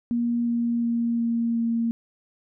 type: tone with pitch steps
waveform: sine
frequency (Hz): 236.9 / 235.4 / 233.9 / 232.4 / 231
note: A#3 / A#3 / A#3 / A#3 / A#3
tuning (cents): +28 / +17 / +6 / -5 / -16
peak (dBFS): -21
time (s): 0.11-1.91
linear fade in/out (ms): 0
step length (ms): 360
effects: none

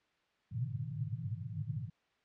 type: band-pass noise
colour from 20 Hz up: pink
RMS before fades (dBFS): -39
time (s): 0.51-1.9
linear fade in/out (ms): 10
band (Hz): 100 to 160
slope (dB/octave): 96
effects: white hiss -74 dBFS RMS until 2.24 s + low-pass 3000 Hz 12 dB/octave

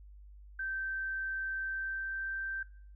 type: tone with pitch glide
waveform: sine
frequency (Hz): 1555 to 1564.9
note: G6 to G6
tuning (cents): -14 to -3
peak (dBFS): -34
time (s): 0.59-2.63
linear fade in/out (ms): 5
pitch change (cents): +11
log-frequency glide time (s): 1.59-2.34
effects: noise-tail reverb RT60 0.5 s tail -18 dB re dry + added 50 Hz sine -50 dBFS peak until 2.95 s

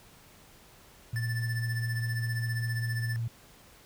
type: tone with vibrato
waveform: sine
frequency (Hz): 115.8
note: A#2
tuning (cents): -11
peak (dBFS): -29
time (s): 1.13-3.28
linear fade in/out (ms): 5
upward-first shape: triangle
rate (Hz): 19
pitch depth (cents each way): 32
type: tone with tremolo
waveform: square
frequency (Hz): 1760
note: A6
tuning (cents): 0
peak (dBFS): -34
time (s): 1.16-3.16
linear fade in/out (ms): 0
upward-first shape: sine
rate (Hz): 15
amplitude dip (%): 70
effects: pink hiss -56 dBFS RMS until 3.85 s

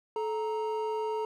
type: tone pair together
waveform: triangle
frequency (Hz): 433.4 / 932.3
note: A4 / A#5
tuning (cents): -26 / 0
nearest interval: octave + minor second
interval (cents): 1326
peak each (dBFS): -29 / -32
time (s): 0.16-1.25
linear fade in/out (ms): 2
effects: none

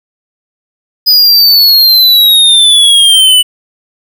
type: exponential sweep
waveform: square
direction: down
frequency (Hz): 5000 to 2960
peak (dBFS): -3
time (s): 1.06-3.43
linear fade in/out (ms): 20
effects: 7-bit

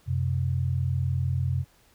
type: tone pair together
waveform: sine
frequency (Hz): 90.78 / 130.81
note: F#2 / C3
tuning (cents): -32 / 0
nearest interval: tritone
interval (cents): 632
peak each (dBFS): -26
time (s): 0.06-1.65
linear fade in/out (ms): 50
effects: pink hiss -61 dBFS RMS until 1.94 s

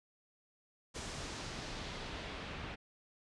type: noise with low-pass filter sweep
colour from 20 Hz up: pink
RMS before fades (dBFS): -44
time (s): 0.94-2.76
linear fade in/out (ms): 20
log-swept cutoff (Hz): 7600 to 2700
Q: 1.2
effects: resampled to 24000 Hz

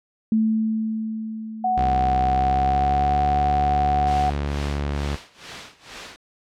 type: tone with exponential decay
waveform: sine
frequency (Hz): 220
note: A3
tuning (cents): 0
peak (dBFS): -15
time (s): 0.32-3.5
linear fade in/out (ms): 2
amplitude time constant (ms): 690
type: tone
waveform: sine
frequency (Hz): 740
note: F#5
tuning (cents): 0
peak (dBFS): -18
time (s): 1.64-4.3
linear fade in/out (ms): 5
type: tone with pitch glide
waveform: sawtooth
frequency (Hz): 65 to 71.71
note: C2 to D2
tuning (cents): -11 to -41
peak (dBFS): -19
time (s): 1.77-5.16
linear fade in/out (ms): 10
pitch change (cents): +170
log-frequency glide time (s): 2.25-3.2
type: noise with tremolo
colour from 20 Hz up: white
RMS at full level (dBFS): -31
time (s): 4.07-6.16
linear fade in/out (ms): 0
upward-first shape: sine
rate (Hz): 2.2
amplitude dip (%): 90
effects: low-pass 4000 Hz 12 dB/octave

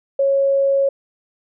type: tone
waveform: sine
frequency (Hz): 550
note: C#5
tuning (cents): -14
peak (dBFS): -13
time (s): 0.19-0.89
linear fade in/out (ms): 5
effects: none

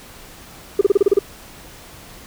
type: tone bursts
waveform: sine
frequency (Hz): 400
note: G4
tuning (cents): +35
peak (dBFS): -7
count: 8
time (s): 0.79-1.19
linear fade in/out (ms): 5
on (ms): 22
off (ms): 32
effects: tanh soft clip ceiling -6 dBFS + pink hiss -41 dBFS RMS until 2.26 s

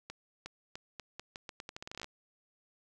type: accelerating click train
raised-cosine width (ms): 0.2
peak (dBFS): -25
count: 19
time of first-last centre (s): 0.1-2.044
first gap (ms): 360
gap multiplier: 0.82
effects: none

